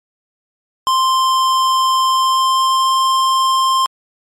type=tone with pitch glide; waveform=square; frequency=1046.5 to 1053.8 Hz; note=C6 to C6; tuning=0 to +12 cents; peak=-12 dBFS; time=0.87-3.86 s; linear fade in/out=0 ms; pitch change=+12 cents; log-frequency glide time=2.05-2.98 s; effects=low-pass 9000 Hz 12 dB/octave + MP3 96 kbps